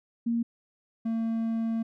sine / triangle tone pair in turn, 233.1 / 226.5 Hz, A#3 / A#3, 0 / -50 cents, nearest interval unison, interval 50 cents, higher first, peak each -24 dBFS, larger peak neither, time 0.26-0.43 / 1.05-1.83 s, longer second, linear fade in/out 10 ms, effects none

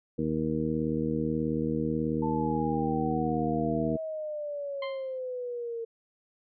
harmonic tone, 78.4 Hz, D#2, 14 cents sharp, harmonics 1 / 2 / 3 / 4 / 5 / 6, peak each -41 / -33 / -31 / -32 / -41 / -33 dBFS, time 0.18-3.97 s, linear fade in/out 10 ms
sine exponential sweep, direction down, 890 to 455.9 Hz, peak -32 dBFS, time 2.22-5.85 s, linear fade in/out 10 ms
20% pulse tone with exponential decay, 1046 Hz, C6, 1 cent flat, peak -28 dBFS, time 4.82-5.19 s, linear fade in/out 5 ms, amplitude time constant 79 ms
effects resampled to 11025 Hz

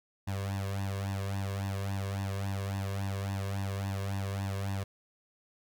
sawtooth tone with flanger, 98.2 Hz, G2, 4 cents sharp, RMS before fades -34 dBFS, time 0.27-4.84 s, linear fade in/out 10 ms, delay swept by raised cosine 1.1 to 1.86 ms, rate 3.6 Hz, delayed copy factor +1, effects none

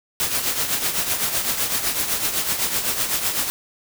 white noise with tremolo, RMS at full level -20 dBFS, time 0.2-3.5 s, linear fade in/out 0 ms, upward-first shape triangle, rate 7.9 Hz, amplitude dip 65%, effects none

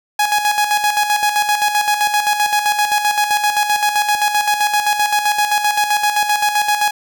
sawtooth tone with tremolo, 834 Hz, G#5, 7 cents sharp, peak -8 dBFS, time 0.19-6.91 s, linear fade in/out 5 ms, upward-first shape square, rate 7.7 Hz, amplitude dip 55%, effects none

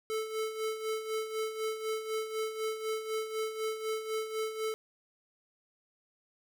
square tone with tremolo, 438 Hz, A4, 8 cents flat, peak -31 dBFS, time 0.1-4.74 s, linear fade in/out 0 ms, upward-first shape sine, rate 4 Hz, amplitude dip 65%, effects none

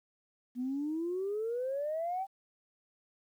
sine exponential sweep, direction up, 241.4 to 790 Hz, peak -31 dBFS, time 0.55-2.27 s, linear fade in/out 50 ms, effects tanh soft clip ceiling -27 dBFS + 11-bit

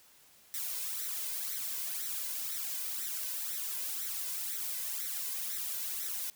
blue noise with flanger, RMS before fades -37 dBFS, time 0.54-6.3 s, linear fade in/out 0 ms, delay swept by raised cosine 0.51 to 2.01 ms, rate 2 Hz, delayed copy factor +0.75, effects white hiss -61 dBFS RMS until 6.35 s

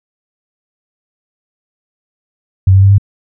sine tone with pitch steps, 94.9 / 96.61 / 98.36 / 100.14 Hz, F#2 / G2 / G2 / G2, +44 / -25 / +6 / +37 cents, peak -3 dBFS, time 2.67-2.982 s, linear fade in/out 5 ms, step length 78 ms, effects none

